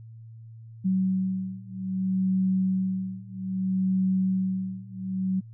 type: beating tone pair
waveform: sine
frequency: 187.8 / 188.42 Hz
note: F#3 / F#3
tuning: +26 / +32 cents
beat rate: 0.62 Hz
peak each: -27 / -26 dBFS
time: 0.84-5.41 s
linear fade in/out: 20 ms
effects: added 113 Hz sine -42 dBFS peak until 5.53 s